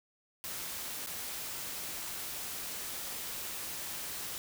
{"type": "noise with dropouts", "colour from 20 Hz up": "white", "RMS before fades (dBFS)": -40, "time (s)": [0.44, 4.38], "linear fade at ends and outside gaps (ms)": 0, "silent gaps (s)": [1.062, 1.071], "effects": []}